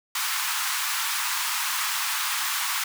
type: high-pass noise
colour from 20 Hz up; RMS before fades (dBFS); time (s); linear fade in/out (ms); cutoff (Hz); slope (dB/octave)
pink; -27; 0.15-2.84; 5; 920; 48
effects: none